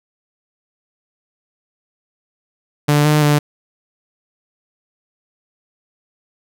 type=tone with pitch steps; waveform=sawtooth; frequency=147.2 / 150.9 / 147.4 Hz; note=D3 / D3 / D3; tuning=+4 / +47 / +7 cents; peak=-7 dBFS; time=2.88-3.39 s; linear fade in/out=10 ms; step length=170 ms; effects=none